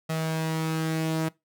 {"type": "tone pair together", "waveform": "sawtooth", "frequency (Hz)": [160, 320.4], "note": ["D#3", "E4"], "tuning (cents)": [49, -49], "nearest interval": "octave", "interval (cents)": 1202, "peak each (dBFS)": [-22, -32], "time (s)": [0.09, 1.29], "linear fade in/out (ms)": 10, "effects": ["noise-tail reverb RT60 0.2 s tail -21 dB re dry"]}